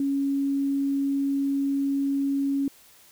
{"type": "tone", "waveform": "sine", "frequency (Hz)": 277.2, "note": "C#4", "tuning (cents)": 0, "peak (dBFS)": -22, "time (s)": [0, 2.68], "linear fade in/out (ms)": 2, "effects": ["white hiss -54 dBFS RMS until 3.11 s"]}